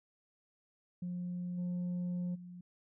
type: tone with level steps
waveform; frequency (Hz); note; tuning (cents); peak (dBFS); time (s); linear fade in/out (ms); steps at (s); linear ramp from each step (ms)
sine; 177.8; F3; +31; -35 / -31 / -46; 1.02-2.61; 5; 1.57 / 2.34; 20
effects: tanh soft clip ceiling -33 dBFS